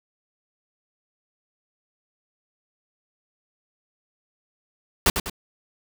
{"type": "noise with echo", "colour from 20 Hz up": "pink", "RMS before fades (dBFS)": -17, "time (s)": [5.06, 5.1], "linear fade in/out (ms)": 2, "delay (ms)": 99, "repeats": 2, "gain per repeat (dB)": -7, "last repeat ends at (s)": 5.298, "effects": []}